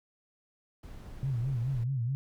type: noise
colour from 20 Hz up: brown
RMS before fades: -45 dBFS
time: 0.83-1.84 s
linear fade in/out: 5 ms
type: tone with vibrato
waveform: sine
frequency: 126 Hz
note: B2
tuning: 35 cents sharp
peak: -28 dBFS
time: 1.23-2.15 s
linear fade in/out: 0 ms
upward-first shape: sine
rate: 4.7 Hz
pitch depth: 160 cents each way
effects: none